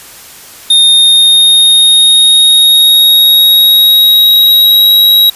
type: tone with pitch glide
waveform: square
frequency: 3678 to 3839 Hz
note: A#7 to B7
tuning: -24 to -50 cents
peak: -3 dBFS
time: 0.7-5.3 s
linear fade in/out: 5 ms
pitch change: +74 cents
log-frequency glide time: 0.86-4.93 s
effects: white hiss -32 dBFS RMS until 5.35 s + resampled to 32000 Hz